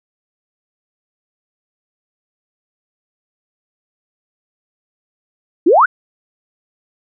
sine exponential sweep, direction up, 293.7 to 1600 Hz, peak -6 dBFS, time 5.66-5.86 s, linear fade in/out 10 ms, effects none

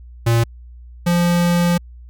square tone pair in turn, 116.3 / 173.75 Hz, A#2 / F3, -4 / -9 cents, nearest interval perfect fifth, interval 695 cents, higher second, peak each -13 / -14 dBFS, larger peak first, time 0.26-0.44 / 1.06-1.78 s, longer second, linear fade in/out 10 ms, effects added 60 Hz sine -36 dBFS peak until 2.09 s

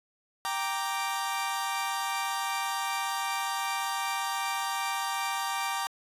sawtooth chord, G minor, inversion none, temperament equal, 784 / 932.3 / 1174.7 Hz, G5 / Bb5 / D6, 0 / 0 / 0 cents, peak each -30 dBFS, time 0.45-5.87 s, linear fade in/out 0 ms, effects resampled to 32000 Hz

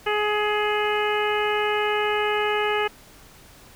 harmonic tone, 420 Hz, G#4, 19 cents sharp, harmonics 1 / 2 / 3 / 4 / 5 / 6 / 7, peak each -24 / -27 / -29 / -30 / -31 / -32 / -32 dBFS, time 0.06-2.88 s, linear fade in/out 10 ms, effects pink hiss -49 dBFS RMS until 3.75 s

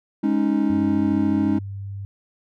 triangle chord, Ab suspended fourth, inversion none, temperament equal, 207.7 / 277.2 / 311.1 Hz, Ab3 / Db4 / Eb4, 0 / 0 / 0 cents, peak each -20 dBFS, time 0.23-1.59 s, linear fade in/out 10 ms
sine tone with pitch glide, 98.1 to 99.07 Hz, G2 to G2, +2 to +19 cents, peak -29 dBFS, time 0.7-2.05 s, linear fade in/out 0 ms, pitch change +17 cents, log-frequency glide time 1.02-1.94 s
effects none

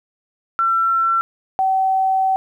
sine tone pair in turn, 1349 / 763.7 Hz, E6 / G5, +40 / -45 cents, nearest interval minor seventh, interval 985 cents, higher first, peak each -14 / -14 dBFS, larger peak neither, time 0.59-1.21 / 1.59-2.36 s, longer second, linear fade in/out 0 ms, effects 9-bit

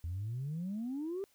sine exponential sweep, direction up, 80.3 to 405.2 Hz, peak -34 dBFS, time 0.04-1.24 s, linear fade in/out 0 ms, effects tanh soft clip ceiling -32 dBFS + white hiss -70 dBFS RMS until 1.34 s

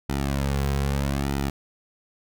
sawtooth tone with flanger, 69.3 Hz, C#2, in tune, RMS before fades -25 dBFS, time 0.09-1.5 s, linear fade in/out 5 ms, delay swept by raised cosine 1.8 to 3.4 ms, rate 0.79 Hz, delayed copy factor -0.85, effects none

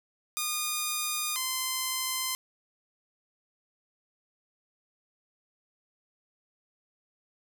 5% pulse tone pair in turn, 1222 / 1035.2 Hz, D#6 / C6, -32 / -19 cents, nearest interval minor third, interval 287 cents, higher first, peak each -17 dBFS, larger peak neither, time 0.37-1.36 / 1.36-2.35 s, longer neither, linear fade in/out 0 ms, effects none

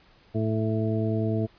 harmonic tone, 110 Hz, A2, in tune, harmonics 1 / 2 / 3 / 4 / 6, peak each -26 / -29 / -31 / -32 / -34 dBFS, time 0.34-1.47 s, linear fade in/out 20 ms, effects pink hiss -58 dBFS RMS until 1.58 s + resampled to 11025 Hz

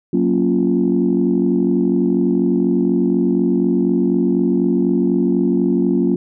sine chord, Gb major seventh, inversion none, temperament equal, 185 / 233.1 / 277.2 / 349.2 Hz, Gb3 / Bb3 / Db4 / F4, 0 / 0 / 0 / 0 cents, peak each -18 dBFS, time 0.13-6.16 s, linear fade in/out 5 ms, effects tanh soft clip ceiling -5 dBFS

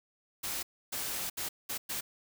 white noise bursts at uneven times, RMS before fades -36 dBFS, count 5, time 0.43-0.63 / 0.92-1.3 / 1.37-1.49 / 1.69-1.78 / 1.89-2.01 s, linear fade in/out 10 ms, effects none

